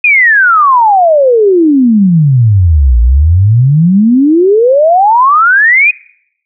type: exponential two-way sweep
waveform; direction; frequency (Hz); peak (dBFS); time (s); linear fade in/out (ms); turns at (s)
sine; down then up; 2511 to 56.2 to 2511; -3; 0.04-5.91; 5; 3
effects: noise-tail reverb RT60 0.7 s tail -23 dB re dry